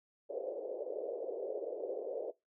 pink band-pass noise, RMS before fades -40 dBFS, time 0.29-2.32 s, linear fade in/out 20 ms, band 410 to 580 Hz, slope 48 dB/octave, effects noise-tail reverb RT60 0.2 s tail -21 dB re dry

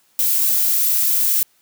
violet noise, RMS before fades -17 dBFS, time 0.19-1.43 s, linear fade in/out 0 ms, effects white hiss -59 dBFS RMS until 1.61 s + high-pass 100 Hz 12 dB/octave

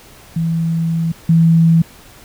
sine tone pair in turn, 164.81 / 164.81 Hz, E3 / E3, 0 / 0 cents, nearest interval unison, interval 0 cents, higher neither, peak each -14 / -7 dBFS, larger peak second, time 0.36-1.12 / 1.29-1.82 s, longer first, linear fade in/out 5 ms, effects pink hiss -42 dBFS RMS until 2.24 s

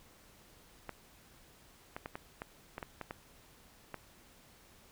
clicks, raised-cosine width 0.5 ms, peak -25 dBFS, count 10, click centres 0.893 / 1.965 / 2.059 / 2.155 / 2.419 / 2.781 / 2.828 / 3.013 / 3.109 / 3.943 s, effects pink hiss -61 dBFS RMS until 4.91 s

